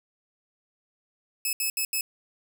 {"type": "tone bursts at uneven times", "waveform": "5% pulse", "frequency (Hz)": 2590, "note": "E7", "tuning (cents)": -31, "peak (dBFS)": -16, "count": 4, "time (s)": [[1.45, 1.53], [1.6, 1.7], [1.77, 1.85], [1.93, 2.01]], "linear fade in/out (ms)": 2, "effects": []}